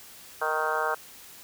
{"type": "harmonic tone with a mistuned harmonic", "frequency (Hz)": 155.5, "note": "D#3", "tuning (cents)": -1, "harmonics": [3, 4, 5, 6, 7, 8, 9, 10], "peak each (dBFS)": [-33, -33, -33, -33, -33, -33, -33, -33], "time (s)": [0.41, 0.95], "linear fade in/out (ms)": 10, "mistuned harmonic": 8, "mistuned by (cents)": 21, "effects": ["white hiss -48 dBFS RMS until 1.43 s"]}